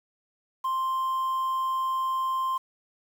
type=tone; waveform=sine; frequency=1050 Hz; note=C6; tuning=6 cents sharp; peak=-22 dBFS; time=0.64-2.58 s; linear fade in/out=10 ms; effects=tanh soft clip ceiling -24 dBFS + 8-bit